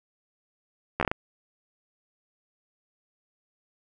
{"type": "slowing click train", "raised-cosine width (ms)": 0.5, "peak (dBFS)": -10, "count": 6, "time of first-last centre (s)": [1, 1.115], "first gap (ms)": 12, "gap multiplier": 1.33, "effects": []}